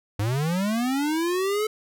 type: linear sweep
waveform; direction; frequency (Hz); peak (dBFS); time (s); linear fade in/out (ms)
square; up; 97.4 to 436.6; -23; 0.19-1.67; 5
effects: none